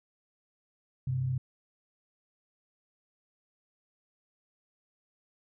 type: tone pair together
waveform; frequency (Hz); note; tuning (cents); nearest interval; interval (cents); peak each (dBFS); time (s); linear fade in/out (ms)
sine; 96.48 / 129.9; G2 / C3; -27 / -12; perfect fourth; 515; -38 / -28; 1.07-1.38; 5
effects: none